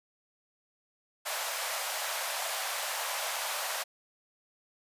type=high-pass noise; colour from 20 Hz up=pink; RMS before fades=-34 dBFS; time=1.25-3.84 s; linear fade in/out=20 ms; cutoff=570 Hz; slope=48 dB/octave; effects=resampled to 32000 Hz